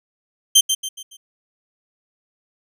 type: tone with echo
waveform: 20% pulse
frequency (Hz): 3136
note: G7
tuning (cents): 0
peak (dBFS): -3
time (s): 0.55-0.61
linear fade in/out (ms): 10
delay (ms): 140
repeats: 4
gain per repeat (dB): -8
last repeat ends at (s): 1.17
effects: none